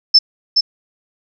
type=tone with echo; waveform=sine; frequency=5274 Hz; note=E8; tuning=in tune; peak=-4 dBFS; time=0.14-0.19 s; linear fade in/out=10 ms; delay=420 ms; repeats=1; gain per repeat=-5 dB; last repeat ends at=0.61 s; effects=none